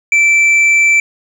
sine tone with hard clipping, 2331 Hz, D7, 14 cents flat, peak -8 dBFS, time 0.12-1 s, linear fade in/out 2 ms, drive 4 dB, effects none

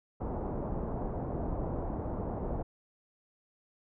pink low-pass noise, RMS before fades -35 dBFS, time 0.2-2.63 s, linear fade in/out 10 ms, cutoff 870 Hz, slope 24 dB/octave, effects none

